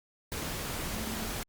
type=tone in noise; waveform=sine; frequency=220 Hz; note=A3; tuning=in tune; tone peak=-39 dBFS; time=0.93-1.28 s; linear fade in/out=0 ms; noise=pink; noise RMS=-36 dBFS; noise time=0.32-1.43 s; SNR=-6 dB; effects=Opus 48 kbps

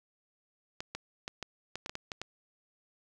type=clicks; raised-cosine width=0.2 ms; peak=-20 dBFS; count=10; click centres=0.805 / 0.95 / 1.279 / 1.427 / 1.756 / 1.861 / 1.895 / 1.954 / 2.118 / 2.216 s; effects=none

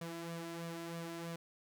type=tone with flanger; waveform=sawtooth; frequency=167.6 Hz; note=E3; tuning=29 cents sharp; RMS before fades=-44 dBFS; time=0.01-1.36 s; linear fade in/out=5 ms; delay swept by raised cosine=1.7 to 3.1 ms; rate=3.1 Hz; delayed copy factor=+0.6; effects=none

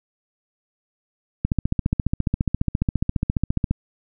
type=click train; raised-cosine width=5 ms; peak=-7 dBFS; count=34; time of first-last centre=1.45-3.71 s; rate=14.6 Hz; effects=none

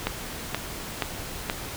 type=click train; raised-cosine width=0.3 ms; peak=-8 dBFS; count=4; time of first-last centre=0.07-1.499 s; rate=2.1 Hz; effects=pink hiss -36 dBFS RMS until 1.76 s

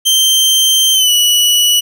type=tone with pitch glide; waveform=sawtooth; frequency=3136 to 2943 Hz; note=G7 to F#7; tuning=0 to -10 cents; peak=-5 dBFS; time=0.05-1.81 s; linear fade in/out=20 ms; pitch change=-110 cents; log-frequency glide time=0.93-1.11 s; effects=none

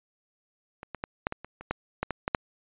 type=clicks; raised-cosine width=0.5 ms; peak=-25 / -20 / -16 / -10 / -17 / -25 / -27 / -12 / -12 / -14 / -12 / -7 dBFS; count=12; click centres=0.831 / 0.947 / 1.039 / 1.269 / 1.324 / 1.446 / 1.61 / 1.71 / 2.03 / 2.107 / 2.279 / 2.348 s; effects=resampled to 8000 Hz

